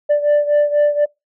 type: beating tone pair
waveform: sine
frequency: 587.3 / 591.4 Hz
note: D5 / D5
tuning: 0 / +12 cents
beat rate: 4.1 Hz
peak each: -11 / -15 dBFS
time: 0.09-1.06 s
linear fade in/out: 20 ms
effects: noise-tail reverb RT60 0.2 s tail -24 dB re dry + tanh soft clip ceiling -9 dBFS